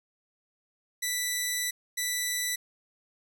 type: tone bursts at uneven times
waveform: 10% pulse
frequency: 1975.5 Hz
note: B6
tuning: in tune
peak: -19 dBFS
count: 2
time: 1.02-1.71 / 1.97-2.56 s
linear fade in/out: 10 ms
effects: none